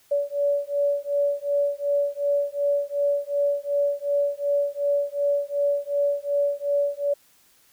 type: beating tone pair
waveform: sine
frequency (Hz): 570 / 572.7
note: C#5 / D5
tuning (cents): +48 / -44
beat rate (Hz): 2.7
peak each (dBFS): -24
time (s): 0.11-7.14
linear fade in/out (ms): 10
effects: white hiss -59 dBFS RMS until 7.72 s